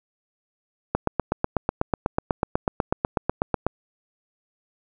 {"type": "click train", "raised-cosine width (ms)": 1, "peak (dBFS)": -6, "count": 23, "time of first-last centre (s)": [0.95, 3.666], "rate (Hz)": 8.1, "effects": []}